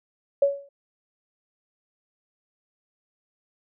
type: tone with exponential decay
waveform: sine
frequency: 561 Hz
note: C#5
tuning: 21 cents sharp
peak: -13 dBFS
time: 0.42-0.69 s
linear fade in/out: 5 ms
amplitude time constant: 58 ms
effects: none